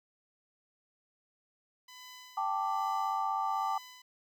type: tone with tremolo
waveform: 10% pulse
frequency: 1004 Hz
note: B5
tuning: 28 cents sharp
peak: -39 dBFS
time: 1.88-4.02 s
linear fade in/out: 5 ms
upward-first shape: sine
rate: 1.2 Hz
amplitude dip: 70%
type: chord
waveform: sine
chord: G suspended second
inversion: none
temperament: equal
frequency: 784 / 880 / 1174.7 Hz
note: G5 / A5 / D6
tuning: 0 / 0 / 0 cents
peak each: -34 dBFS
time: 2.37-3.78 s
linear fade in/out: 5 ms
effects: none